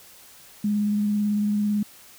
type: tone with vibrato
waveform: sine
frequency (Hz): 207.7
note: G#3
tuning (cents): 0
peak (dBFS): -20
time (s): 0.64-1.83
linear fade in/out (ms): 5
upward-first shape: triangle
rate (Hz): 18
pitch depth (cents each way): 21
effects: white hiss -49 dBFS RMS until 2.18 s